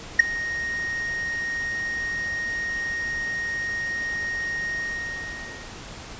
triangle tone with ADSR envelope, 1864.7 Hz, A#6, in tune, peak -4 dBFS, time 0.19-5.75 s, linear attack 8 ms, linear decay 10 ms, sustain -20 dB, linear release 1000 ms, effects pink hiss -39 dBFS RMS until 6.19 s + resampled to 16000 Hz

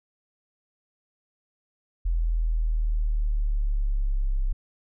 sine linear sweep, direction down, 42 to 32.7 Hz, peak -21 dBFS, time 2.05-4.53 s, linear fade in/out 10 ms, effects none

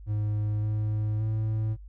triangle tone with pitch steps, 105.4 / 106.7 / 109 Hz, G#2 / G#2 / A2, +26 / +47 / -16 cents, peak -23 dBFS, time 0.06-1.77 s, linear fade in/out 50 ms, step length 570 ms, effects added 50 Hz sine -42 dBFS peak until 1.88 s

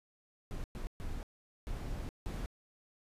brown noise bursts at uneven times, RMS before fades -39 dBFS, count 5, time 0.51-0.64 / 0.75-0.87 / 1-1.23 / 1.67-2.09 / 2.26-2.46 s, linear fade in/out 0 ms, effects resampled to 32000 Hz

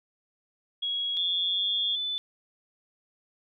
sine tone with pitch glide, 3322 to 3293 Hz, G#7 to G#7, 0 to -15 cents, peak -27 dBFS, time 0.82-1.96 s, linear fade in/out 10 ms, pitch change -15 cents, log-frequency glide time 1.48-1.72 s
sine tone, 3500 Hz, A7, 10 cents flat, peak -28 dBFS, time 1.17-2.18 s, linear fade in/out 0 ms
effects none

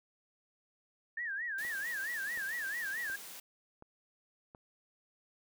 sine tone with vibrato, 1743 Hz, A6, 17 cents flat, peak -35 dBFS, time 1.17-3.16 s, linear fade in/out 5 ms, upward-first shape sine, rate 4.5 Hz, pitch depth 190 cents each way
white high-pass noise, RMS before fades -48 dBFS, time 1.58-3.4 s, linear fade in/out 5 ms, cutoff 160 Hz, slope 12 dB/octave
click train, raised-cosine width 1 ms, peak -38 dBFS, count 5, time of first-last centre 1.65-4.549 s, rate 1.38 Hz
effects none

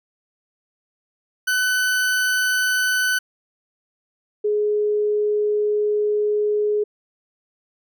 40% pulse / sine tone pair in turn, 1504 / 419.1 Hz, F#6 / G#4, +28 / +16 cents, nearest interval octave + minor seventh, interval 2212 cents, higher first, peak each -17 dBFS, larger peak neither, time 1.47-3.19 / 4.44-6.84 s, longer second, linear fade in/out 10 ms, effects none

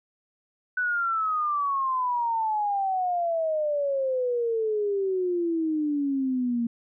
sine exponential sweep, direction down, 1500 to 231.2 Hz, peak -23 dBFS, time 0.77-6.67 s, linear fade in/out 5 ms, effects none

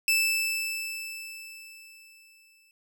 sawtooth tone with exponential decay, 2637 Hz, E7, in tune, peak -17 dBFS, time 0.08-2.71 s, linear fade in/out 1 ms, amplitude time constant 570 ms, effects none

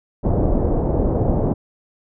pink low-pass noise, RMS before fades -18 dBFS, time 0.23-1.54 s, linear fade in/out 20 ms, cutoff 680 Hz, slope 24 dB/octave, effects none

